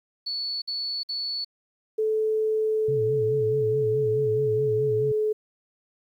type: tone bursts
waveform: sine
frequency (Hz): 4435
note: C#8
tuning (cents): 0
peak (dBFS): -27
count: 3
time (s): 0.26-1.448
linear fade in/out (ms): 10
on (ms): 360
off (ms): 54
type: tone with pitch glide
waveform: sine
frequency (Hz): 435.3 to 428.8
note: A4 to A4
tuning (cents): -19 to -45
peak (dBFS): -21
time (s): 1.98-5.33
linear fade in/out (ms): 10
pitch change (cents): -26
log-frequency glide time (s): 2.61-5.09
type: tone with vibrato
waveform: sine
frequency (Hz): 124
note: B2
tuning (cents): +7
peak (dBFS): -28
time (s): 2.88-5.12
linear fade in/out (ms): 5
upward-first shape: sine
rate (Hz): 4.7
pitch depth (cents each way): 190
effects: 10-bit